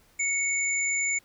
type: tone pair together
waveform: sine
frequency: 2217 / 7075 Hz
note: C#7 / A8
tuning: 0 / +9 cents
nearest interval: octave + minor sixth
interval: 2009 cents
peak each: -26 / -28 dBFS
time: 0.19-1.19 s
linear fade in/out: 10 ms
effects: pink hiss -61 dBFS RMS until 1.24 s